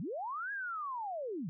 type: linear two-way sweep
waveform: sine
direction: up then down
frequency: 138.59 to 1673 to 138.59 Hz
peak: -36 dBFS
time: 0-1.49 s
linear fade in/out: 0 ms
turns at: 0.52 s
effects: none